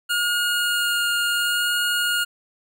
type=tone with vibrato; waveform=25% pulse; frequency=1425 Hz; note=F6; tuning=34 cents sharp; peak=-16 dBFS; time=0.09-2.25 s; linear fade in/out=20 ms; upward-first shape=sine; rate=0.71 Hz; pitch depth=10 cents each way; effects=none